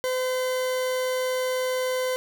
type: tone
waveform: 40% pulse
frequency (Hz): 511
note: C5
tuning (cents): -41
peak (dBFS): -23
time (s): 0.04-2.16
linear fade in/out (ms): 0
effects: none